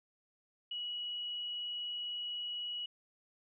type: tone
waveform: sine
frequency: 2921 Hz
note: F#7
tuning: 23 cents flat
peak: -37 dBFS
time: 0.71-2.86 s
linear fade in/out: 5 ms
effects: none